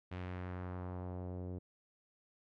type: tone with low-pass filter sweep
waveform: sawtooth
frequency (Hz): 90.7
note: F#2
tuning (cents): -34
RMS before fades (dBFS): -43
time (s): 0.11-1.59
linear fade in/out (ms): 10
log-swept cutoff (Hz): 2800 to 430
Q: 1.3
effects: none